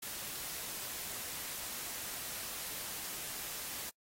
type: noise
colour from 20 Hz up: white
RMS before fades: -42 dBFS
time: 0.02-3.9 s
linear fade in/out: 10 ms
effects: noise-tail reverb RT60 0.1 s tail -24 dB re dry + AAC 48 kbps